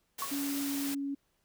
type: high-pass noise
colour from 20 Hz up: white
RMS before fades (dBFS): -39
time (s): 0.18-0.95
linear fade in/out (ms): 10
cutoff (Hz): 120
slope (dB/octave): 12
type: tone with exponential decay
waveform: sine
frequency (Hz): 1108.7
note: C#6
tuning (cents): 0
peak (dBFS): -29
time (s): 0.22-0.34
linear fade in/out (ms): 2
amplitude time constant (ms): 25
type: tone with pitch glide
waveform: sine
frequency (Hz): 280.9 to 279.1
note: C#4 to C#4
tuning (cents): +23 to +12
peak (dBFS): -32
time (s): 0.31-1.15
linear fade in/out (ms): 10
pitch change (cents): -11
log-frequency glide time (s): 0.43-1.02
effects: pink hiss -75 dBFS RMS until 1.44 s